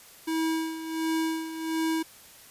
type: tone with tremolo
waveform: square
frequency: 322.4 Hz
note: E4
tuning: 38 cents flat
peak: -25 dBFS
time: 0.27-2.03 s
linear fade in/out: 10 ms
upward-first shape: sine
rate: 1.4 Hz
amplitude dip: 70%
effects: white hiss -51 dBFS RMS until 2.5 s + resampled to 32000 Hz